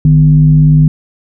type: tone with frequency modulation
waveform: sine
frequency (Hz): 152.2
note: D#3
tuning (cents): -38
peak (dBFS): -3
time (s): 0.05-0.88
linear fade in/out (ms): 2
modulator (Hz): 97.1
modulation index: 0.47
effects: none